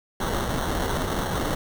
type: noise with sample-and-hold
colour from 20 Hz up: pink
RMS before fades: -26 dBFS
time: 0.2-1.55 s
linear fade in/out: 5 ms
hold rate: 2450 Hz
effects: none